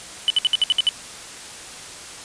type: tone bursts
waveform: triangle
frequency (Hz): 2995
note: F#7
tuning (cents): +20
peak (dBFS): -12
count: 8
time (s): 0.28-0.89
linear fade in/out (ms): 0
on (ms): 22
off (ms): 62
effects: white hiss -37 dBFS RMS until 2.24 s + resampled to 22050 Hz